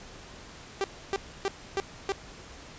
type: tone bursts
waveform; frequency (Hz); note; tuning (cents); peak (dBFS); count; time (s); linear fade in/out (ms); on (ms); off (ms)
sawtooth; 392; G4; 0; -22; 5; 0.81-2.12; 0; 30; 290
effects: pink hiss -47 dBFS RMS until 2.78 s + resampled to 16000 Hz